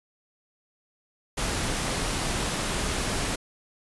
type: noise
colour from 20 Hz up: pink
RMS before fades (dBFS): -28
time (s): 1.37-3.36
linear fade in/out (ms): 10
effects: resampled to 24000 Hz